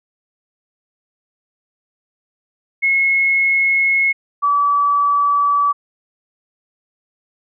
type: tone pair in turn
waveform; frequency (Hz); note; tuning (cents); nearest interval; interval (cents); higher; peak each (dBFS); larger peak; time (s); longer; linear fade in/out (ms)
sine; 2174 / 1149.3; C#7 / D6; -34 / -38; major seventh; 1104; first; -12 / -12; neither; 2.82-4.13 / 4.42-5.73; neither; 20
effects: none